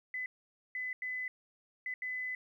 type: tone bursts at uneven times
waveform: sine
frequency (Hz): 2011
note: B6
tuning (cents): +31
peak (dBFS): -35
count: 5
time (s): 0.14-0.26 / 0.75-0.93 / 1.02-1.28 / 1.86-1.94 / 2.02-2.35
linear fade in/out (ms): 2
effects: 12-bit